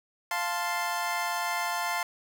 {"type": "chord", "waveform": "25% pulse", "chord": "F major", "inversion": "none", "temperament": "equal", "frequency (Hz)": [698.5, 880, 1046.5], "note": ["F5", "A5", "C6"], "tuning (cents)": [0, 0, 0], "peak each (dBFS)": -29, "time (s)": [0.31, 2.03], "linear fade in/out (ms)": 2, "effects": []}